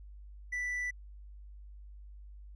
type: tone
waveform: triangle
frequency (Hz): 1975.5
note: B6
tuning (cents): 0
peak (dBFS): -31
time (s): 0.52-0.91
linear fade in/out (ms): 10
effects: added 50 Hz sine -47 dBFS peak until 2.55 s + resampled to 22050 Hz